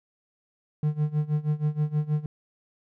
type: tone with tremolo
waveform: triangle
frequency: 150.8 Hz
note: D3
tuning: 46 cents sharp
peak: -18 dBFS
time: 0.83-2.26 s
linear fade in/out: 2 ms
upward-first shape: sine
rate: 6.3 Hz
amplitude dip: 90%
effects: none